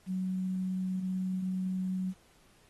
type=tone with quantisation; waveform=sine; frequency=186.1 Hz; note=F#3; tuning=10 cents sharp; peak=-30 dBFS; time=0.06-2.14 s; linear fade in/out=50 ms; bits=10; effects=pink hiss -64 dBFS RMS until 2.69 s + AAC 32 kbps